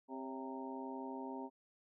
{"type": "harmonic tone with a mistuned harmonic", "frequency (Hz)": 131.8, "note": "C3", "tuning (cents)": 13, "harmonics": [2, 3, 4, 5, 6, 7], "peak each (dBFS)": [-45, -49, -54, -53, -53, -48], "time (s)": [0.08, 1.5], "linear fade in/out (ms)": 50, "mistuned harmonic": 4, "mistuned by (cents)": 81, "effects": []}